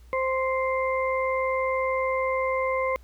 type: harmonic tone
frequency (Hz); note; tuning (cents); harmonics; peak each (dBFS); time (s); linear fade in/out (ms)
523.3; C5; 0; 1 / 2 / 4; -25 / -28 / -31; 0.13-2.96; 0
effects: added 60 Hz sine -47 dBFS peak until 3.03 s + pink hiss -62 dBFS RMS until 3.03 s